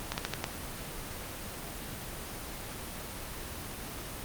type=slowing click train; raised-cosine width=0.2 ms; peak=-13 dBFS; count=5; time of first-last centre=0.12-0.441 s; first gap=59 ms; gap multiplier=1.21; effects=pink hiss -40 dBFS RMS until 4.24 s + Opus 24 kbps